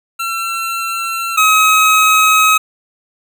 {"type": "tone pair in turn", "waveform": "25% pulse", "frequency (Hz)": [1351, 1273], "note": ["E6", "D#6"], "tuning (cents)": [42, 39], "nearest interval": "minor second", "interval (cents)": 103, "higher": "first", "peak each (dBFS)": [-14, -4], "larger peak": "second", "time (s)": [[0.19, 1.37], [1.37, 2.58]], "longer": "second", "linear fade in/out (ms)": 10, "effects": []}